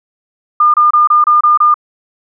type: tone bursts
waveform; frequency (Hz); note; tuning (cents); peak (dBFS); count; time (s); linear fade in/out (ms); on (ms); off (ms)
sine; 1208; D6; +48; -5; 7; 0.6-1.742; 5; 140; 27
effects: none